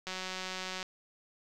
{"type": "click train", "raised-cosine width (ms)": 0.2, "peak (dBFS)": -21, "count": 142, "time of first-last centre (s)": [0.07, 0.828], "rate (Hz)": 186, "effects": []}